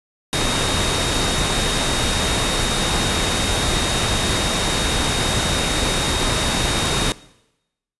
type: tone in noise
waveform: sine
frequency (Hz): 3729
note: A#7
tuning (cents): 0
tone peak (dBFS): -25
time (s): 0.33-7.12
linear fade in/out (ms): 0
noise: pink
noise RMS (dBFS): -20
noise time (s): 0.33-7.12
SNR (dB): -8
effects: noise-tail reverb RT60 0.9 s tail -20 dB re dry + resampled to 24000 Hz